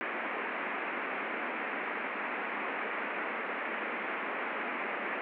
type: band-pass noise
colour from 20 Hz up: white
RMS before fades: -36 dBFS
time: 0.01-5.21 s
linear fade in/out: 0 ms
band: 210 to 2400 Hz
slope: 48 dB/octave
effects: none